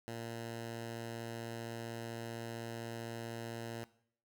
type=tone; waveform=10% pulse; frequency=115.7 Hz; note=A#2; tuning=13 cents flat; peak=-33 dBFS; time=0.08-3.84 s; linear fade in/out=0 ms; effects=noise-tail reverb RT60 0.6 s tail -18 dB re dry